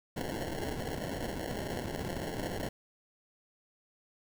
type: noise with sample-and-hold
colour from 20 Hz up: white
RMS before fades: -37 dBFS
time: 0.16-2.69 s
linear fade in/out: 5 ms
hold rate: 1225 Hz
effects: none